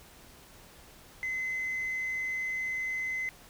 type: tone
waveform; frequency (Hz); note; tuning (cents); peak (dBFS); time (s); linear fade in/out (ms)
sine; 2045; C7; -40; -29; 1.23-3.29; 0
effects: tanh soft clip ceiling -28 dBFS + pink hiss -54 dBFS RMS until 3.49 s